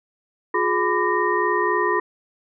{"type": "tone cluster", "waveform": "sine", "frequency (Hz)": [356.3, 419.9, 1003, 1177, 1852], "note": ["F4", "G#4", "B5", "D6", "A#6"], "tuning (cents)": [35, 19, 26, 3, -12], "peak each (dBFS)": [-24, -24, -22, -28, -25], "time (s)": [0.54, 2], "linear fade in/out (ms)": 5, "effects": []}